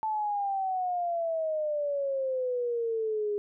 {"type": "exponential sweep", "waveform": "sine", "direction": "down", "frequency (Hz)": [880, 408.4], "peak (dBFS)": -27, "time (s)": [0.03, 3.38], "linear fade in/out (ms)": 0, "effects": []}